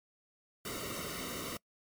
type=noise with comb filter; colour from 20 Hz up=pink; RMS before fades=-40 dBFS; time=0.65-1.57 s; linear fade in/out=2 ms; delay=1.2 ms; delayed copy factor=-0.95; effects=noise-tail reverb RT60 0.1 s tail -25 dB re dry + MP3 96 kbps